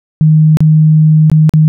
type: tone with dropouts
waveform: sine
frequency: 155.56 Hz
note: D#3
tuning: in tune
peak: -3 dBFS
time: 0.21-1.68 s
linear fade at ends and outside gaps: 0 ms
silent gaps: 0.571-0.605 / 1.299-1.316 / 1.494-1.537 s
effects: none